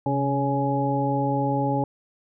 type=harmonic tone with a mistuned harmonic; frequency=139.6 Hz; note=C#3; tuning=13 cents sharp; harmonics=1 / 2 / 3 / 4 / 6; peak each=-26 / -26 / -32 / -29 / -26 dBFS; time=0.06-1.84 s; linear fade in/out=2 ms; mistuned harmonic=1; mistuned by=-60 cents; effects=none